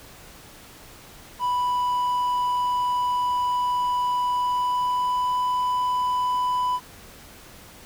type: tone with pitch glide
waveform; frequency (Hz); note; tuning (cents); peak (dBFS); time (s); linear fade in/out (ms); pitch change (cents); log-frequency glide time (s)
triangle; 987.8 to 995.8; B5 to B5; 0 to +14; -19; 1.39-6.8; 50; +14; 4.32-5.4
effects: pink hiss -46 dBFS RMS until 7.85 s